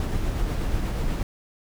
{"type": "noise with tremolo", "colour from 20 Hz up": "brown", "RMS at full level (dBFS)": -24, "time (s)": [0, 1.23], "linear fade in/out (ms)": 2, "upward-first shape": "sine", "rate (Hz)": 8.3, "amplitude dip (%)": 25, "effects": []}